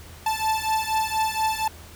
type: beating tone pair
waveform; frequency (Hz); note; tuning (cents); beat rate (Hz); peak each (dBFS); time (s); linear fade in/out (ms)
45% pulse; 875 / 879.2; A5 / A5; -10 / -2; 4.2; -25; 0.26-1.68; 5
effects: added 81 Hz sine -45 dBFS peak until 1.95 s + pink hiss -46 dBFS RMS until 1.95 s